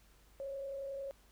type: tone with frequency modulation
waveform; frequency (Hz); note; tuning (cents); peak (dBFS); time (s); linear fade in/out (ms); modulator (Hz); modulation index
sine; 549; C#5; -17; -39; 0.4-1.11; 0; 31.1; 0.36
effects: added 50 Hz sine -64 dBFS peak until 1.31 s + pink hiss -67 dBFS RMS until 1.31 s